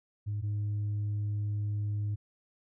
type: tone pair in turn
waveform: sine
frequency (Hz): 103.83 / 103.83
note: G#2 / G#2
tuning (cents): 0 / 0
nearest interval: unison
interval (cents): 0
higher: neither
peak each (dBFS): -29 / -27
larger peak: second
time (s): 0.26-0.42 / 0.42-2.16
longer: second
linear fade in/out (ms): 20
effects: tanh soft clip ceiling -28 dBFS